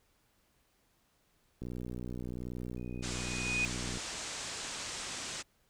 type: click train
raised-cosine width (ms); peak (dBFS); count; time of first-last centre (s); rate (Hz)
3; -28; 145; 1.62-3.973; 61.2
type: tone with exponential growth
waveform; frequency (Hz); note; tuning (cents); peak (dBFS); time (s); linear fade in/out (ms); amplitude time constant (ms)
sine; 2486; D#7; -2; -27; 2.77-3.65; 0; 190
type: low-pass noise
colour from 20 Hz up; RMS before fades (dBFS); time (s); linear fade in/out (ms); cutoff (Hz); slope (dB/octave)
white; -41; 3.02-5.43; 20; 8300; 48
effects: pink hiss -72 dBFS RMS until 5.69 s